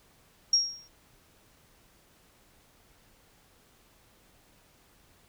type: tone with exponential decay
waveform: sine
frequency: 5590 Hz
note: F8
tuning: 1 cent sharp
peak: -17 dBFS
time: 0.53-0.88 s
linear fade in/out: 5 ms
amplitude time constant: 75 ms
effects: pink hiss -62 dBFS RMS until 5.28 s